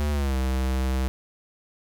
square tone with pitch glide, 74 to 65.17 Hz, D2 to C2, +14 to -6 cents, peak -23 dBFS, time 0-1.08 s, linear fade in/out 0 ms, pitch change -220 cents, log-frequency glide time 0.11-0.36 s, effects none

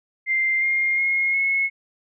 sine tone with pitch steps, 2093 / 2122 / 2152 / 2182 Hz, C7 / C7 / C7 / C#7, 0 / +24 / +48 / -28 cents, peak -18 dBFS, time 0.26-1.7 s, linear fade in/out 50 ms, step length 360 ms, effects none

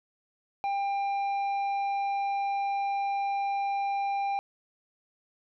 triangle tone with tanh clipping, 796 Hz, G5, 26 cents sharp, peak -28 dBFS, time 0.64-4.39 s, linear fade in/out 0 ms, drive 11 dB, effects none

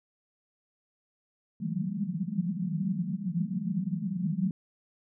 white band-pass noise, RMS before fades -31 dBFS, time 1.6-4.51 s, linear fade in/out 2 ms, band 160 to 210 Hz, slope 96 dB/octave, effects none

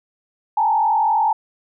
sine tone with frequency modulation, 868 Hz, A5, 24 cents flat, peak -14 dBFS, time 0.57-1.33 s, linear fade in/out 5 ms, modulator 44.1 Hz, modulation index 1.2, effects none

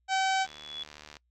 harmonic tone, 766 Hz, G5, 40 cents flat, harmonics 1 / 2 / 3 / 4 / 5 / 6 / 7 / 8 / 9 / 10, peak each -26 / -32 / -36 / -38 / -40 / -42 / -43 / -44 / -45 / -46 dBFS, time 0.08-0.47 s, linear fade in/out 50 ms
sine tone with exponential growth, 3400 Hz, G#7, 40 cents sharp, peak -33 dBFS, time 0.18-0.83 s, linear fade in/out 1 ms, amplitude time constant 140 ms
click train, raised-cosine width 0.2 ms, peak -28 dBFS, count 55, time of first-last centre 0.45-1.168 s, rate 75.2 Hz
effects noise-tail reverb RT60 0.1 s tail -24 dB re dry + added 60 Hz sine -70 dBFS peak until 1.3 s

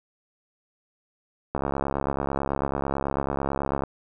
click train, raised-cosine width 1 ms, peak -12 dBFS, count 159, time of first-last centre 1.55-3.837 s, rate 69.1 Hz, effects none

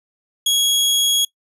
sawtooth tone, 3322 Hz, G#7, in tune, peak -11 dBFS, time 0.46-1.25 s, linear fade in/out 5 ms, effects noise-tail reverb RT60 0.1 s tail -22 dB re dry + resampled to 32000 Hz

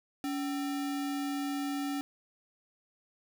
sine tone with sample-and-hold, 282.5 Hz, C#4, 33 cents sharp, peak -31 dBFS, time 0.24-2.01 s, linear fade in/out 0 ms, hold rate 1050 Hz, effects none

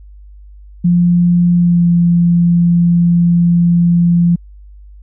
sine tone with pitch glide, 174.61 to 172.21 Hz, F3 to F3, 0 to -24 cents, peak -7 dBFS, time 0.84-4.36 s, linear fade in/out 10 ms, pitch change -24 cents, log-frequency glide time 1.54-1.87 s, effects added 50 Hz sine -34 dBFS peak until 5.02 s

